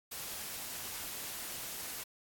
white noise, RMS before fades -42 dBFS, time 0.11-2.04 s, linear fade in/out 10 ms, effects AAC 64 kbps

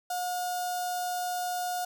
sawtooth tone with notch filter, 719 Hz, F#5, 50 cents flat, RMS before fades -32 dBFS, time 0.1-1.85 s, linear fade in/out 5 ms, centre 2200 Hz, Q 0.6, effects none

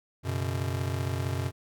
square chord, F# suspended fourth, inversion none, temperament just, 92.5 / 123.33 / 138.75 Hz, F#2 / B2 / C#3, 0 / -2 / +2 cents, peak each -32 / -33 / -37 dBFS, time 0.23-1.52 s, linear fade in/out 50 ms, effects none

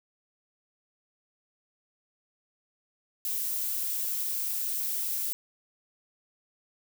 violet noise, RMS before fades -31 dBFS, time 3.25-5.33 s, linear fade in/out 0 ms, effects none

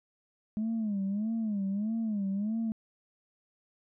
sine tone with vibrato, 210 Hz, G#3, 19 cents sharp, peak -27 dBFS, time 0.57-2.72 s, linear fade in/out 0 ms, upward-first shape sine, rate 1.6 Hz, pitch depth 140 cents each way, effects tanh soft clip ceiling -26 dBFS

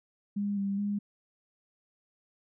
sine tone with pitch steps, 203.1 / 198.1 / 204.1 Hz, G#3 / G3 / G#3, -38 / +18 / -30 cents, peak -28 dBFS, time 0.36-0.99 s, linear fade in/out 10 ms, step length 210 ms, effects none

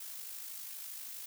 blue noise with amplitude modulation, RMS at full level -43 dBFS, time 0-1.26 s, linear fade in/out 5 ms, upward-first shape sine, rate 52.5 Hz, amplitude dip 40%, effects none

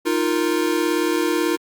square chord, Eb suspended second, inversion none, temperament equal, 311.1 / 349.2 / 466.2 Hz, Eb4 / F4 / Bb4, 0 / 0 / 0 cents, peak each -23 / -22 / -26 dBFS, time 0.05-1.57 s, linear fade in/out 20 ms, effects Opus 48 kbps

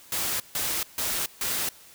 white noise bursts, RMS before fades -28 dBFS, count 4, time 0.12-1.69 s, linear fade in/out 2 ms, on 280 ms, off 150 ms, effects white hiss -51 dBFS RMS until 1.94 s

